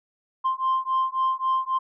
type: beating tone pair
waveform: sine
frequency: 1046.5 / 1050.2 Hz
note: C6 / C6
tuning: 0 / +6 cents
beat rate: 3.7 Hz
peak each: -23 dBFS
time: 0.44-1.79 s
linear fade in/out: 20 ms
effects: tanh soft clip ceiling -17 dBFS